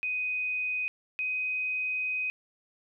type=tone pair in turn; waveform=sine; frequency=2500 / 2510 Hz; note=D#7 / D#7; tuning=+8 / +15 cents; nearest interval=unison; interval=7 cents; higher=second; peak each=-28 dBFS; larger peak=neither; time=0.03-0.88 / 1.19-2.3 s; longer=second; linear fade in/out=0 ms; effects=none